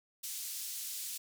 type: band-pass noise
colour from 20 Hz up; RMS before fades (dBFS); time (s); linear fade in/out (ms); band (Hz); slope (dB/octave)
white; -41; 0.23-1.18; 10; 4100 to 14000; 12
effects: none